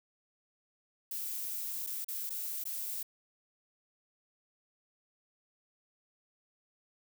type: noise with dropouts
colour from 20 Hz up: violet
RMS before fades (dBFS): -38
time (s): 1.11-3.03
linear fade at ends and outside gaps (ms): 5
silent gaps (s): 1.866-1.87 / 2.046-2.083 / 2.295-2.303 / 2.64-2.653
effects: none

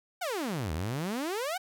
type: exponential two-way sweep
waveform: sawtooth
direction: down then up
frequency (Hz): 780 to 73.42 to 780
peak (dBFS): -27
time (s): 0.21-1.58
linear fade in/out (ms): 10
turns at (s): 0.73
effects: none

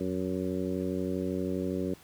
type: harmonic tone with a mistuned harmonic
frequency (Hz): 92.5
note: F#2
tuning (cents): 0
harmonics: 1 / 2 / 3 / 4 / 5 / 6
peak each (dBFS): -39 / -34 / -34 / -35 / -38 / -40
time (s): 0-1.94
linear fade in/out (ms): 5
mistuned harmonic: 1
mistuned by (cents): -100
effects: pink hiss -55 dBFS RMS until 2.03 s + high-pass 60 Hz 12 dB/octave

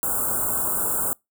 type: band-stop noise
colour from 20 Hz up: white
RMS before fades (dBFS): -24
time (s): 0.03-1.13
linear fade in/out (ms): 0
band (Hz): 1500 to 7400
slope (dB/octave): 96
effects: noise-tail reverb RT60 0.2 s tail -26 dB re dry

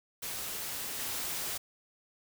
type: noise with level steps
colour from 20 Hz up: white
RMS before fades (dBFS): -38 / -36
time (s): 0.22-1.58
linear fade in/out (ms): 10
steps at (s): 0.99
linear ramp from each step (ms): 5
effects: none

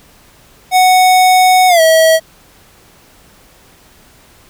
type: tone with pitch glide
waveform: square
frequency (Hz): 740 to 644.2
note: F#5 to E5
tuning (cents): 0 to -40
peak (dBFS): -6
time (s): 0.71-2.2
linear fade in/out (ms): 50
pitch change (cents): -240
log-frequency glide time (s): 1.68-1.81
effects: pink hiss -45 dBFS RMS until 4.49 s

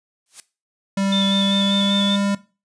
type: noise with exponential growth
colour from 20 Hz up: blue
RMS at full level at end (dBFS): -29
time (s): 0.26-0.4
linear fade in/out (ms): 1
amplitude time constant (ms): 29
type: tone with pitch glide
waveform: square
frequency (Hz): 196 to 200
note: G3 to G3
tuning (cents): 0 to +35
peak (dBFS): -19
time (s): 0.97-2.35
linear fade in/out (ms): 5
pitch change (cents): +35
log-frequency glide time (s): 1.22-2.04
type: tone with vibrato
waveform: sine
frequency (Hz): 3520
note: A7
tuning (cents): 0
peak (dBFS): -20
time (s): 1.12-2.16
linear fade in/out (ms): 5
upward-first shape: square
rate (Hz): 5.1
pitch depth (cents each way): 26
effects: noise-tail reverb RT60 0.3 s tail -17 dB re dry + resampled to 22050 Hz

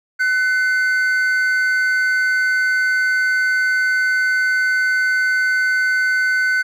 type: tone pair together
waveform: triangle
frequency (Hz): 1510 / 2090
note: F#6 / C7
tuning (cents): +35 / -2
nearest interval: tritone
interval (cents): 563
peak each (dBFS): -13 / -23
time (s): 0.19-6.63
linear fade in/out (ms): 20
effects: none

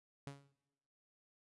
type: tone with exponential decay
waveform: sawtooth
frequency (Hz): 140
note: C#3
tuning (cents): +18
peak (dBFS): -39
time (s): 0.27-0.52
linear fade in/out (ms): 0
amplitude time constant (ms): 54
effects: noise-tail reverb RT60 1.0 s tail -21 dB re dry + resampled to 24000 Hz

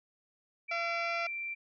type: tone with pitch glide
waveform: sine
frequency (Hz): 2329 to 2353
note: D7 to D7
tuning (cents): -15 to +3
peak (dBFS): -35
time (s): 0.68-1.55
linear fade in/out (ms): 20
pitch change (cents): +18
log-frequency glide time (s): 1.02-1.1
type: harmonic tone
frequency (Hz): 680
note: F5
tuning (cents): -46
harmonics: 1 / 2 / 3 / 4 / 5 / 6 / 7 / 8 / 9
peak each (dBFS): -36 / -37 / -41 / -46 / -53 / -53 / -48 / -52 / -61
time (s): 0.71-1.27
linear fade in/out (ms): 5
effects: none

